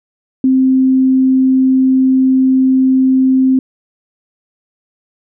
sine tone, 261.6 Hz, C4, in tune, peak -7 dBFS, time 0.44-3.59 s, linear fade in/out 2 ms, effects none

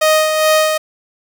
sawtooth tone with tremolo, 623 Hz, D#5, 2 cents sharp, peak -5 dBFS, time 0.01-0.78 s, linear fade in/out 10 ms, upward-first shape sine, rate 2.4 Hz, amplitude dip 45%, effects none

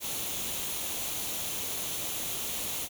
white noise with comb filter, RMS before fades -34 dBFS, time 0-2.89 s, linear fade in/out 50 ms, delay 0.3 ms, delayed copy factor +0.5, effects none

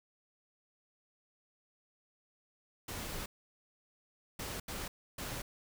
pink noise bursts at uneven times, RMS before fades -41 dBFS, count 4, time 2.88-3.26 / 4.39-4.6 / 4.68-4.88 / 5.18-5.42 s, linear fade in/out 5 ms, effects none

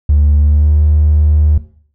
triangle tone with pitch glide, 73.42 to 75.66 Hz, D2 to D#2, 0 to -48 cents, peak -3 dBFS, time 0.09-1.58 s, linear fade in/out 5 ms, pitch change +52 cents, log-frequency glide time 0.38-0.8 s, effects noise-tail reverb RT60 0.5 s tail -17 dB re dry + tanh soft clip ceiling -2 dBFS

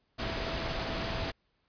sine tone in noise, 659.3 Hz, E5, in tune, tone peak -41 dBFS, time 0.18-1.32 s, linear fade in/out 20 ms, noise pink, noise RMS -34 dBFS, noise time 0.18-1.32 s, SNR -10 dB, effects pink hiss -75 dBFS RMS until 1.68 s + resampled to 11025 Hz

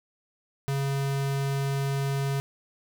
square tone, 138.1 Hz, C#3, 6 cents flat, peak -26 dBFS, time 0.68-2.4 s, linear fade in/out 0 ms, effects 11-bit

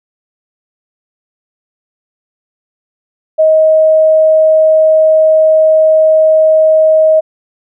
sine tone, 630 Hz, D#5, 21 cents sharp, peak -4 dBFS, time 3.38-7.21 s, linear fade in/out 20 ms, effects none

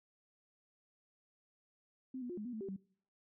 sine tone with pitch steps, 259.7 / 244.9 / 355.2 / 210.3 / 245.8 / 218.6 / 389.4 / 192.6 Hz, C4 / B3 / F4 / G#3 / B3 / A3 / G4 / G3, -13 / -14 / +29 / +22 / -8 / -11 / -12 / -30 cents, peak -40 dBFS, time 2.14-2.764 s, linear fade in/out 5 ms, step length 78 ms, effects noise-tail reverb RT60 0.6 s tail -24 dB re dry

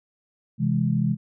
sine chord, C augmented, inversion none, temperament equal, 130.81 / 164.81 / 207.7 Hz, C3 / E3 / G#3, 0 / 0 / 0 cents, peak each -24 dBFS, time 0.58-1.17 s, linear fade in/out 50 ms, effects none

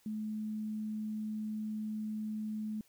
sine tone, 215 Hz, A3, 40 cents flat, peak -35 dBFS, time 0.06-2.81 s, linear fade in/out 2 ms, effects white hiss -68 dBFS RMS until 2.88 s

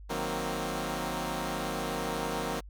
10% pulse chord, C half-diminished seventh, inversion first, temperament equal, 155.56 / 185 / 233.1 / 261.6 Hz, Eb3 / Gb3 / Bb3 / C4, 0 / 0 / 0 / 0 cents, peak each -29 dBFS, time 0.09-2.61 s, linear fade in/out 20 ms, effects added 50 Hz sine -44 dBFS peak until 2.69 s

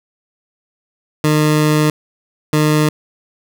20% pulse tone bursts at uneven times, 152.4 Hz, D#3, 36 cents flat, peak -6 dBFS, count 2, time 1.24-1.9 / 2.53-2.89 s, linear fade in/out 2 ms, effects none

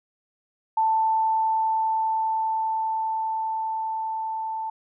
sine tone with level ramp, 885 Hz, A5, 10 cents sharp, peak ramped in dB -18 to -27 dBFS, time 0.77-4.7 s, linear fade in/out 5 ms, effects none

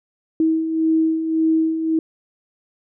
sine beating tone pair, 319.3 / 321.1 Hz, D#4 / E4, +45 / -45 cents, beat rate 1.8 Hz, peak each -24 / -16 dBFS, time 0.4-1.99 s, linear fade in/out 2 ms, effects none

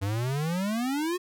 square exponential sweep, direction up, 94.8 to 370 Hz, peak -27 dBFS, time 0.01-1.18 s, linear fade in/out 20 ms, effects none

